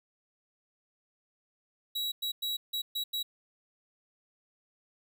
45% pulse tone bursts at uneven times, 3883 Hz, B7, 30 cents flat, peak -31 dBFS, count 6, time 1.95-2.12 / 2.22-2.32 / 2.42-2.57 / 2.73-2.82 / 2.95-3.04 / 3.13-3.23 s, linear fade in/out 10 ms, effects none

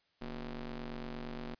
sawtooth ring-modulated tone, 129.3 Hz, C3, 20 cents flat, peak -33 dBFS, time 0.21-1.55 s, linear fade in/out 10 ms, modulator 105 Hz, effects white hiss -74 dBFS RMS until 1.59 s + resampled to 11025 Hz

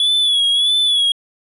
triangle tone with vibrato, 3400 Hz, G#7, 40 cents sharp, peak -11 dBFS, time 0-1.12 s, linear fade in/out 2 ms, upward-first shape sine, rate 1.6 Hz, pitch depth 60 cents each way, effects resampled to 32000 Hz

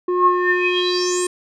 square tone with low-pass filter sweep, 359.4 Hz, F4, 50 cents sharp, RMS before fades -18 dBFS, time 0.08-1.27 s, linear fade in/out 5 ms, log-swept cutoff 750 to 9000 Hz, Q 9.4, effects none

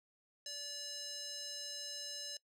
square tone with band-pass filter, 577 Hz, D5, 31 cents flat, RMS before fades -45 dBFS, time 0.46-2.37 s, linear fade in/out 2 ms, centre 5400 Hz, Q 3.4, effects noise-tail reverb RT60 0.1 s tail -22 dB re dry

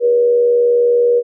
sine tone with frequency modulation, 480 Hz, B4, 49 cents flat, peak -9 dBFS, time 0-1.23 s, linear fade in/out 50 ms, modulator 80.4 Hz, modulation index 0.3, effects none

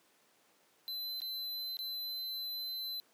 square tone with dropouts, 4049 Hz, B7, 42 cents sharp, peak -38 dBFS, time 0.88-3 s, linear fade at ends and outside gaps 0 ms, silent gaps 1.203-1.218 / 1.769-1.79 s, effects pink hiss -68 dBFS RMS until 3.13 s + high-pass 300 Hz 12 dB/octave

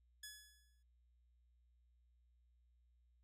10% pulse tone with exponential decay, 1699 Hz, G#6, 39 cents sharp, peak -39 dBFS, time 0.23-0.83 s, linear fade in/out 5 ms, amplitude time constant 130 ms, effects added 60 Hz sine -70 dBFS peak until 3.23 s

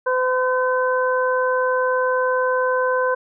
harmonic tone, 509 Hz, C5, 48 cents flat, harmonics 1 / 2 / 3, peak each -19 / -22 / -24 dBFS, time 0.06-3.15 s, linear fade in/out 10 ms, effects none

